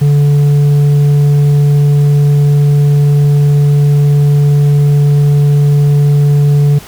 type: tone with tanh clipping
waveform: sine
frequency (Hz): 144.6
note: D3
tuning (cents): -27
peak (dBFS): -6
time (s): 0.01-6.79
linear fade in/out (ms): 10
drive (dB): 5
effects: added 78 Hz sine -40 dBFS peak until 6.87 s + pink hiss -33 dBFS RMS until 6.87 s